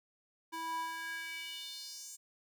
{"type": "tone with high-pass filter sweep", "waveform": "square", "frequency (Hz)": 327.5, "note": "E4", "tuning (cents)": -11, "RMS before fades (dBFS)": -42, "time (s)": [0.52, 2.17], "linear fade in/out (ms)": 20, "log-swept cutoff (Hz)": [670, 7400], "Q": 3.6, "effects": []}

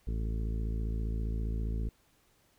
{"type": "harmonic tone", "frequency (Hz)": 55, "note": "A1", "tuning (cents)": 0, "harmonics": [1, 2, 3, 4, 5, 6, 7, 8], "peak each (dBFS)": [-31, -39, -44, -44, -50, -51, -53, -51], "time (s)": [0.07, 1.89], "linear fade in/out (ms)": 5, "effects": ["pink hiss -68 dBFS RMS until 2.58 s"]}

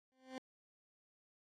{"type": "tone with exponential growth", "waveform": "20% pulse", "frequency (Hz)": 260, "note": "C4", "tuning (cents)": -11, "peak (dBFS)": -36, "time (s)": [0.12, 0.38], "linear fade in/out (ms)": 0, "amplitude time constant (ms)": 55, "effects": ["low-pass 6000 Hz 12 dB/octave", "AAC 48 kbps"]}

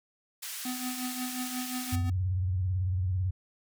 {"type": "band-pass noise", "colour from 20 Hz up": "white", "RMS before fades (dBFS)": -39, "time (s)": [0.42, 1.96], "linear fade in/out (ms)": 10, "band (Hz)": [1500, 15000], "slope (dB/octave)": 12}
{"type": "tone with tremolo", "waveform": "square", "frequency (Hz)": 252.3, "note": "B3", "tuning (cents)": 37, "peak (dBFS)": -32, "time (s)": [0.65, 2.1], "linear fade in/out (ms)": 5, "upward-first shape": "triangle", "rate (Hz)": 5.6, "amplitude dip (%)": 70}
{"type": "tone with vibrato", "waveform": "sine", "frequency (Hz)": 92.1, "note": "F#2", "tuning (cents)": -7, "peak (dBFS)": -26, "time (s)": [1.92, 3.31], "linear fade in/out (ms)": 10, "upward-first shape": "sine", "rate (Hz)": 18, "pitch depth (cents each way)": 100}
{"effects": []}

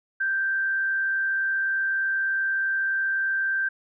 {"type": "tone with frequency modulation", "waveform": "sine", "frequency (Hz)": 1568, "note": "G6", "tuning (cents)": 0, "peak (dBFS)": -22, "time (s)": [0.2, 3.69], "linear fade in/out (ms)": 10, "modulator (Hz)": 83.3, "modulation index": 0.28, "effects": []}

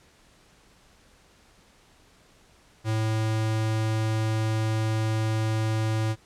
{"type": "tone", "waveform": "square", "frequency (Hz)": 110, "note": "A2", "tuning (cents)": 0, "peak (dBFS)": -24, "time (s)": [2.84, 6.16], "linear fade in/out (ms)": 50, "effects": ["pink hiss -58 dBFS RMS until 6.25 s", "low-pass 9000 Hz 12 dB/octave"]}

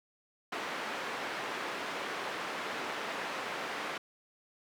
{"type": "band-pass noise", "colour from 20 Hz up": "white", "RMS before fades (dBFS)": -38, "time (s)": [0.52, 3.98], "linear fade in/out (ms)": 5, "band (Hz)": [270, 1900], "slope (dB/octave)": 12, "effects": []}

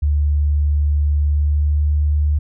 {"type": "tone with pitch glide", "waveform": "sine", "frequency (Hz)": [73.42, 74.27], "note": ["D2", "D2"], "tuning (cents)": [0, 20], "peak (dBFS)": -13, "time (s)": [0.02, 2.39], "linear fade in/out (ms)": 10, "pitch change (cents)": 20, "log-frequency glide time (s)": [1.25, 1.86], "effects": []}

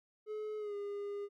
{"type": "tone with pitch glide", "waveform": "triangle", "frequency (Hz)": [427.3, 406.4], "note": ["G#4", "G#4"], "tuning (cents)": [49, -38], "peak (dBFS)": -36, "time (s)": [0.26, 1.29], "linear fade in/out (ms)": 50, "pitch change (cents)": -87, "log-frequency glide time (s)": [0.58, 0.75], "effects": []}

